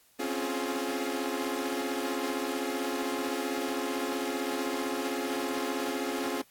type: chord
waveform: sawtooth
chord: Db major seventh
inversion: third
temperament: equal with one note detuned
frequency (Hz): 261.6 / 277.2 / 349.2 / 422.1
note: C4 / Db4 / F4 / Ab4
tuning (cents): 0 / 0 / 0 / +28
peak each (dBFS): -32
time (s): 0.19-6.42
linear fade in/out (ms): 10
effects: white hiss -63 dBFS RMS until 6.5 s + AAC 64 kbps